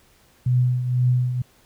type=tone with tremolo; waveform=sine; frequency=125 Hz; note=B2; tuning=21 cents sharp; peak=-14 dBFS; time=0.46-1.42 s; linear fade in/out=5 ms; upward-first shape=triangle; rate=2 Hz; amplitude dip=65%; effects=pink hiss -57 dBFS RMS until 1.65 s